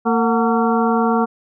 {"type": "harmonic tone with a mistuned harmonic", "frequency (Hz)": 228.1, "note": "A#3", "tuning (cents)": -37, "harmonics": [1, 2, 3, 4, 5, 6], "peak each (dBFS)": [-17, -20, -22, -23, -24, -25], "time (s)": [0.05, 1.26], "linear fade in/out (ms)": 20, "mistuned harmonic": 3, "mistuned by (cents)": 120, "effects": []}